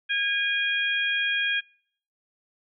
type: harmonic tone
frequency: 817 Hz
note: G#5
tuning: 29 cents flat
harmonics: 2 / 3 / 4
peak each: -26 / -27 / -29 dBFS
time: 0.09-1.61 s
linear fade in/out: 20 ms
effects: noise-tail reverb RT60 0.6 s tail -26 dB re dry